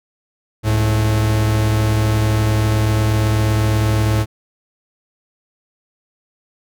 45% pulse tone pair together, 68.35 / 108.5 Hz, C#2 / A2, -24 / -24 cents, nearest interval minor sixth, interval 800 cents, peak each -22 / -14 dBFS, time 0.63-4.26 s, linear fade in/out 50 ms, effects none

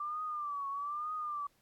sine tone with vibrato, 1174.7 Hz, D6, in tune, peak -35 dBFS, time 0-1.47 s, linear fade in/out 5 ms, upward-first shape triangle, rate 1.1 Hz, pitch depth 110 cents each way, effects pink hiss -72 dBFS RMS until 1.61 s + AAC 64 kbps

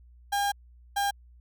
35% pulse tone pair in turn, 807 / 803.8 Hz, G#5 / G5, -50 / +43 cents, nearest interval unison, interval 7 cents, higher first, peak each -23 dBFS, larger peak neither, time 0.32-0.52 / 0.96-1.11 s, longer first, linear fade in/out 10 ms, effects added 60 Hz sine -51 dBFS peak until 1.4 s

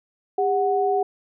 sine tone pair together, 401.4 / 740 Hz, G4 / F#5, +41 / 0 cents, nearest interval major seventh, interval 1059 cents, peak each -21 dBFS, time 0.38-1.03 s, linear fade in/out 5 ms, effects none

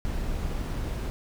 brown noise, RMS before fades -30 dBFS, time 0.05-1.1 s, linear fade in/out 0 ms, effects none

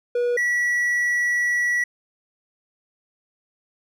triangle tone pair in turn, 484.3 / 1941.1 Hz, B4 / B6, -34 / -30 cents, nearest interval 2 octaves, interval 2404 cents, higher second, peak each -17 dBFS, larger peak neither, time 0.15-0.37 / 0.37-1.84 s, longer second, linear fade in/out 5 ms, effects none

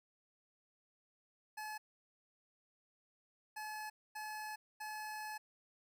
25% pulse tone bursts at uneven times, 856 Hz, A5, 48 cents flat, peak -39 dBFS, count 4, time 1.57-1.78 / 3.56-3.9 / 4.15-4.56 / 4.8-5.38 s, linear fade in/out 10 ms, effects none

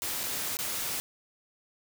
white noise with dropouts, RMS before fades -33 dBFS, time 0.02-1 s, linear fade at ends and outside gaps 0 ms, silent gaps 0.233-0.237 / 0.569-0.589 s, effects none

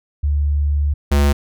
sine / square tone pair in turn, 72.7 / 71.24 Hz, D2 / C#2, -17 / +48 cents, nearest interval unison, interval 35 cents, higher first, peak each -14 / -12 dBFS, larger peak second, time 0.23-0.94 / 1.11-1.33 s, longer first, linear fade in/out 10 ms, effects none

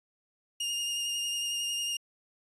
sawtooth tone with vibrato, 2832 Hz, F7, 23 cents sharp, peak -27 dBFS, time 0.6-1.97 s, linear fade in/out 5 ms, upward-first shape triangle, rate 11 Hz, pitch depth 23 cents each way, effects resampled to 24000 Hz

